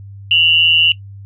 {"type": "tone pair together", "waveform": "sine", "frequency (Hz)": [2765, 2929], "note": ["F7", "F#7"], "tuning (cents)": [-18, -18], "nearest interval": "minor second", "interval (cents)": 100, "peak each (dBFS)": -11, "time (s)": [0.31, 0.92], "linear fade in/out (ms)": 2, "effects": ["noise-tail reverb RT60 0.1 s tail -18 dB re dry", "added 99 Hz sine -31 dBFS peak until 1.25 s"]}